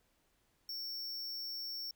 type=tone; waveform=square; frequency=5460 Hz; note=F8; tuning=40 cents flat; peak=-40 dBFS; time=0.69-1.91 s; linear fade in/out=2 ms; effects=pink hiss -75 dBFS RMS until 1.95 s